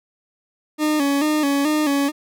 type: tone with vibrato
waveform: 40% pulse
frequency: 292.5 Hz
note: D4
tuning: 7 cents flat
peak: -16 dBFS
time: 0.78-2.12 s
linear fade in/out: 50 ms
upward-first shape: square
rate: 2.3 Hz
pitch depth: 72 cents each way
effects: none